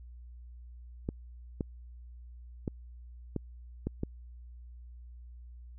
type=clicks; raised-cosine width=3 ms; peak=-19 dBFS; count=6; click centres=1.089 / 1.608 / 2.678 / 3.363 / 3.87 / 4.034 s; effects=added 60 Hz sine -46 dBFS peak until 5.78 s